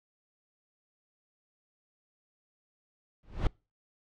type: noise with exponential growth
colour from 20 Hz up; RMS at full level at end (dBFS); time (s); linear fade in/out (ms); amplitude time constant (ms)
brown; -23; 3.23-3.47; 2; 51
effects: noise-tail reverb RT60 0.3 s tail -26 dB re dry + low-pass 4000 Hz 12 dB/octave